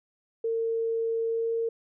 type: tone with pitch glide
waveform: sine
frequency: 455 to 457.9 Hz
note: A#4 to A#4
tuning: -42 to -31 cents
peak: -25 dBFS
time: 0.44-1.69 s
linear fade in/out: 5 ms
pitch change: +11 cents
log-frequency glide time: 1.26-1.52 s
effects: none